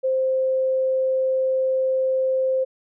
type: tone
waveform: sine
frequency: 523.3 Hz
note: C5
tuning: in tune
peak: -18 dBFS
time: 0.03-2.65 s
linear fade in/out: 20 ms
effects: none